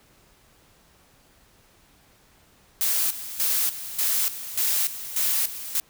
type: noise with tremolo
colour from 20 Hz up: blue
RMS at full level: -23 dBFS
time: 2.81-5.8 s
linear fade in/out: 0 ms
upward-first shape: square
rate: 1.7 Hz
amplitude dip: 75%
effects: pink hiss -58 dBFS RMS until 5.89 s